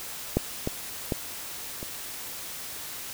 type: clicks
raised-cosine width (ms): 2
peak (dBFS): -8 / -13 / -12 / -23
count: 4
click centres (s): 0.37 / 0.674 / 1.122 / 1.829
effects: white hiss -38 dBFS RMS until 3.13 s